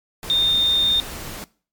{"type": "tone in noise", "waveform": "sine", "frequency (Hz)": 3642, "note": "A#7", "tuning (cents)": -41, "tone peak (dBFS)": -15, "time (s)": [0.3, 1], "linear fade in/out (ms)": 0, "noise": "pink", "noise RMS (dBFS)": -33, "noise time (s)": [0.23, 1.44], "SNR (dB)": 15, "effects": ["noise-tail reverb RT60 0.4 s tail -21 dB re dry", "MP3 96 kbps"]}